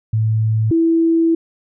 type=tone pair in turn; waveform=sine; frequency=110 / 329.6 Hz; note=A2 / E4; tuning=0 / 0 cents; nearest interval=octave + perfect fifth; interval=1900 cents; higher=second; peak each=-13 / -11 dBFS; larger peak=second; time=0.13-0.71 / 0.71-1.35 s; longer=second; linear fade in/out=5 ms; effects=none